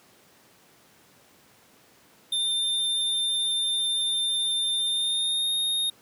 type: tone with pitch glide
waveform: square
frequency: 3597 to 3705 Hz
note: A7 to A#7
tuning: +37 to -11 cents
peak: -24 dBFS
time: 2.32-5.9 s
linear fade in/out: 5 ms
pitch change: +52 cents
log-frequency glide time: 4.82-5.54 s
effects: pink hiss -57 dBFS RMS until 6.01 s + high-pass 150 Hz 12 dB/octave